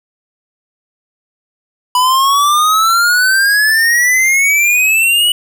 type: exponential sweep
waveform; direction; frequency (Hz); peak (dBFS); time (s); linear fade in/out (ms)
square; up; 987 to 2960; -9; 1.95-5.32; 2
effects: 8-bit